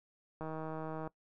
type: click train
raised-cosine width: 1 ms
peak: -28 dBFS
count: 106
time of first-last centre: 0.41-1.075 s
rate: 158 Hz
effects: noise-tail reverb RT60 0.1 s tail -21 dB re dry

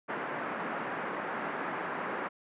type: band-pass noise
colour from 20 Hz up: white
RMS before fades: -36 dBFS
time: 0.08-2.29 s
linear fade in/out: 20 ms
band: 170 to 1700 Hz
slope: 24 dB/octave
effects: resampled to 8000 Hz

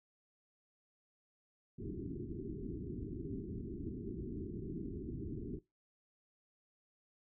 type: low-pass noise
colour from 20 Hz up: white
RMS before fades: -43 dBFS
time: 1.78-5.59 s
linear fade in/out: 10 ms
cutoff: 400 Hz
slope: 96 dB/octave
effects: noise-tail reverb RT60 0.2 s tail -19 dB re dry

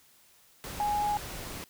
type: tone in noise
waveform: sine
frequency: 830.6 Hz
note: G#5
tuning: in tune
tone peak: -26 dBFS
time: 0.8-1.17 s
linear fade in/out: 0 ms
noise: pink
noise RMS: -40 dBFS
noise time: 0.64-1.64 s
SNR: +11 dB
effects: white hiss -61 dBFS RMS until 1.69 s

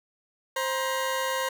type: tone pair together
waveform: 20% pulse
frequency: 526 / 950.9 Hz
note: C5 / A#5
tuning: +9 / +34 cents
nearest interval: minor seventh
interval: 1025 cents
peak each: -23 / -26 dBFS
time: 0.56-1.49 s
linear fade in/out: 5 ms
effects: none

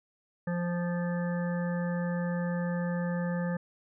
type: harmonic tone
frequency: 174.61 Hz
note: F3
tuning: in tune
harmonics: 1 / 3 / 5 / 7 / 9 / 10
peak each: -29 / -36 / -44 / -46 / -48 / -43 dBFS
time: 0.47-3.57 s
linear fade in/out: 5 ms
effects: none

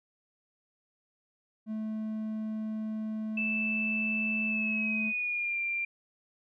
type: tone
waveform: triangle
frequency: 217.5 Hz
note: A3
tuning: 20 cents flat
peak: -30 dBFS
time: 1.66-5.13 s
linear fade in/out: 50 ms
type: tone with pitch glide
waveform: sine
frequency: 2637 to 2377 Hz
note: E7 to D7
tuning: 0 to +20 cents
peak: -29 dBFS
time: 3.37-5.85 s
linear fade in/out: 5 ms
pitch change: -180 cents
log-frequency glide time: 4.47-5.59 s
effects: none

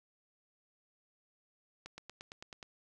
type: accelerating click train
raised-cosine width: 0.2 ms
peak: -29 dBFS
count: 8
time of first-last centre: 1.86-2.628 s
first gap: 120 ms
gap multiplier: 0.97
effects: none

